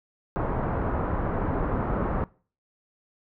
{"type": "low-pass noise", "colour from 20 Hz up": "pink", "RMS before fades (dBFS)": -27, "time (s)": [0.36, 2.24], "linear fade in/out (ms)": 0, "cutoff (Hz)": 1300, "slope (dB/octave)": 24, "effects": ["noise-tail reverb RT60 0.4 s tail -22 dB re dry"]}